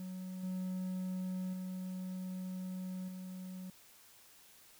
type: tone with level steps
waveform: triangle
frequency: 185 Hz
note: F#3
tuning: in tune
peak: -39 / -34 / -37 / -41 dBFS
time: 0-3.7 s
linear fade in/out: 2 ms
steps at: 0.43 / 1.53 / 3.08 s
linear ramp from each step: 5 ms
effects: white hiss -61 dBFS RMS until 4.79 s